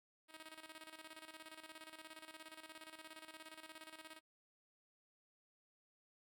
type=tone with tremolo; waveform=5% pulse; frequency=316.4 Hz; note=D#4; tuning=29 cents sharp; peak=-40 dBFS; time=0.28-4.21 s; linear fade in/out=50 ms; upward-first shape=square; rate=17 Hz; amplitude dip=70%; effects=none

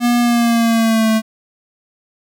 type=tone with pitch glide; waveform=square; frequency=240.3 to 220.4 Hz; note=B3 to A3; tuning=-47 to +3 cents; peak=-12 dBFS; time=0-1.22 s; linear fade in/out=50 ms; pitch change=-150 cents; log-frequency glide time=0.2-1.1 s; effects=none

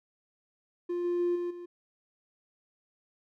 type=tone with level steps; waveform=triangle; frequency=350.3 Hz; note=F4; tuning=5 cents sharp; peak=-27 / -24 / -22 / -28 / -38 dBFS; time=0.89-1.66 s; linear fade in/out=10 ms; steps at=1.04 / 1.19 / 1.35 / 1.5 s; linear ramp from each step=10 ms; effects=tanh soft clip ceiling -21 dBFS

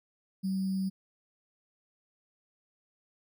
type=tone with sample-and-hold; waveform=sine; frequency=190.8 Hz; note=G3; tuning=47 cents flat; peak=-28 dBFS; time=0.43-0.9 s; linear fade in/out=20 ms; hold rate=4900 Hz; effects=none

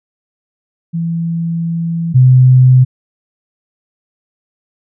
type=tone pair in turn; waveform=sine; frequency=167 / 128.24 Hz; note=E3 / C3; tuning=+23 / -34 cents; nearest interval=perfect fourth; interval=457 cents; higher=first; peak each=-14 / -3 dBFS; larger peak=second; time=0.93-2.14 / 2.14-2.85 s; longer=first; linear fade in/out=20 ms; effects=none

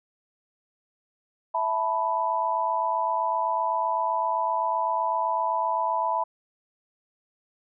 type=chord; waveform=sine; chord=E suspended fourth; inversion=none; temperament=equal; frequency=659.3 / 880 / 987.8 Hz; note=E5 / A5 / B5; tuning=0 / 0 / 0 cents; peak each=-30 / -28 / -25 dBFS; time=1.54-6.24 s; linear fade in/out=10 ms; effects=none

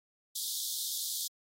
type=high-pass noise; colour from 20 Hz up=pink; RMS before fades=-36 dBFS; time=0.35-1.28 s; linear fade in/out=10 ms; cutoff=3400 Hz; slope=96 dB/octave; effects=AAC 48 kbps

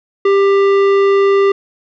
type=tone with tanh clipping; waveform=sine; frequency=395.6 Hz; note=G4; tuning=16 cents sharp; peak=-10 dBFS; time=0.25-1.52 s; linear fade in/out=5 ms; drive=14 dB; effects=none

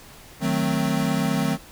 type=chord; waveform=square; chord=D# diminished seventh; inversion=none; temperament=equal; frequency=155.56 / 185 / 220 / 261.6 Hz; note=D#3 / F#3 / A3 / C4; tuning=0 / 0 / 0 / 0 cents; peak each=-27 dBFS; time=0.4-1.58 s; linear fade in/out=50 ms; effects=pink hiss -46 dBFS RMS until 1.71 s

